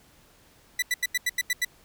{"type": "tone bursts", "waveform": "sawtooth", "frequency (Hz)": 1975.5, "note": "B6", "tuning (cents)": 0, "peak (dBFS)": -19, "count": 8, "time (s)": [0.79, 1.649], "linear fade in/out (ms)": 5, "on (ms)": 33, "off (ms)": 85, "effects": ["pink hiss -58 dBFS RMS until 1.84 s"]}